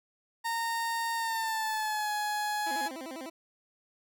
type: tone with pitch glide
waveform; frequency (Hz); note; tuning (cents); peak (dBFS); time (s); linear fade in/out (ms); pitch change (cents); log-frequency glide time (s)
30% pulse; 921 to 839.7; A#5 to G#5; -21 to +19; -27; 0.44-2.89; 20; -160; 1.15-2.11
type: tone with vibrato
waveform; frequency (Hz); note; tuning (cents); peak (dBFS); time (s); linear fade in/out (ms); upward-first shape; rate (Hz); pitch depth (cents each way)
20% pulse; 292.9; D4; -5; -34; 2.66-3.3; 10; square; 10; 200
effects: none